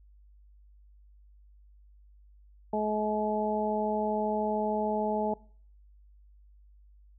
harmonic tone, 213.1 Hz, G#3, 45 cents sharp, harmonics 1 / 2 / 3 / 4, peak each -32 / -32 / -32 / -32 dBFS, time 2.73-5.34 s, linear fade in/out 5 ms, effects noise-tail reverb RT60 0.5 s tail -22 dB re dry + added 50 Hz sine -54 dBFS peak until 7.18 s

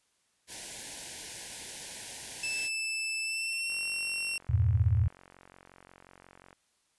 white band-stop noise, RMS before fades -41 dBFS, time 0.47-2.7 s, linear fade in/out 50 ms, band 1000 to 1500 Hz, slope 96 dB/octave
sawtooth tone with pitch glide, 2637 to 2728 Hz, E7 to F7, 0 to -41 cents, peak -28 dBFS, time 2.43-4.38 s, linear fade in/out 5 ms, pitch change +59 cents, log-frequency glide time 3.22-3.71 s
click train, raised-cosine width 0.5 ms, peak -37 dBFS, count 130, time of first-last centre 3.7-6.529 s, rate 45.6 Hz
sine chord, E diminished, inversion none, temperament equal, 82.41 / 98 / 116.54 Hz, E2 / G2 / Bb2, 0 / 0 / 0 cents, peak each -27 dBFS, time 4.49-5.08 s, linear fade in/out 10 ms
effects white hiss -73 dBFS RMS until 6.98 s + resampled to 24000 Hz

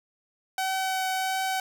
sawtooth tone with vibrato, 758 Hz, F#5, 42 cents sharp, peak -22 dBFS, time 0.58-1.6 s, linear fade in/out 2 ms, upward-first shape triangle, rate 1.5 Hz, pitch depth 10 cents each way, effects none

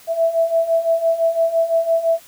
sine beating tone pair, 657 / 662.9 Hz, E5 / E5, -6 / +10 cents, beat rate 5.9 Hz, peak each -20 / -16 dBFS, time 0.07-2.2 s, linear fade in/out 50 ms, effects white hiss -46 dBFS RMS until 2.27 s

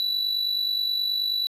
triangle tone with amplitude modulation, 3951 Hz, B7, in tune, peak -19 dBFS, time 0-1.47 s, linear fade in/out 0 ms, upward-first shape sine, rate 49.4 Hz, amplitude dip 55%, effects resampled to 32000 Hz

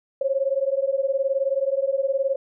sine beating tone pair, 534 / 553 Hz, C5 / C#5, +35 / -4 cents, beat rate 19 Hz, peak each -23 dBFS, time 0.21-2.36 s, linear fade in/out 5 ms, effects none

